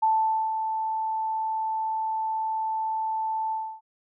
sine tone with ADSR envelope, 881 Hz, A5, 2 cents sharp, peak -18 dBFS, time 0.02-3.81 s, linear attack 12 ms, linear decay 480 ms, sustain -7 dB, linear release 290 ms, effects none

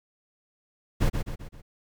brown noise with echo, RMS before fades -21 dBFS, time 1-1.1 s, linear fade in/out 20 ms, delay 130 ms, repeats 4, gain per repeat -6 dB, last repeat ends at 1.62 s, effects none

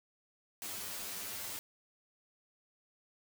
white noise with comb filter, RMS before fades -42 dBFS, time 0.62-1.59 s, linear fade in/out 0 ms, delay 10 ms, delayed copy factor +0.85, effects none

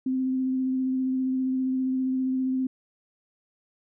sine tone with vibrato, 260 Hz, C4, 11 cents flat, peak -23 dBFS, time 0.06-2.67 s, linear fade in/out 5 ms, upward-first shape sine, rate 15 Hz, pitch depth 13 cents each way, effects none

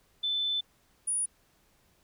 sine tone pair in turn, 3520 / 9689 Hz, A7 / D#9, 0 / -47 cents, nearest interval octave + tritone, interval 1753 cents, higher second, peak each -27 dBFS, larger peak neither, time 0.23-0.61 / 1.07-1.26 s, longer first, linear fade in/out 10 ms, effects pink hiss -67 dBFS RMS until 2.03 s

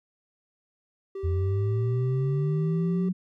triangle tone, 388.9 Hz, G4, 14 cents flat, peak -30 dBFS, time 1.15-3.09 s, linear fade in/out 5 ms
sine linear sweep, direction up, 82.41 to 185 Hz, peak -23 dBFS, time 1.23-3.13 s, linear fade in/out 20 ms
effects none

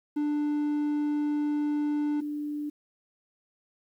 triangle / sine tone pair in turn, 295.6 / 295.6 Hz, D4 / D4, +11 / +11 cents, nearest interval unison, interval 0 cents, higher neither, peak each -23 / -30 dBFS, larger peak first, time 0.16-2.21 / 2.21-2.7 s, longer first, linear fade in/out 10 ms, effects 10-bit

